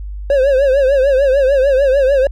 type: tone with vibrato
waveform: triangle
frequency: 542 Hz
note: C#5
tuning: 39 cents flat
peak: -7 dBFS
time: 0.3-2.27 s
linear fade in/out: 2 ms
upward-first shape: triangle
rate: 6.7 Hz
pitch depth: 120 cents each way
effects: added 50 Hz sine -23 dBFS peak until 2.31 s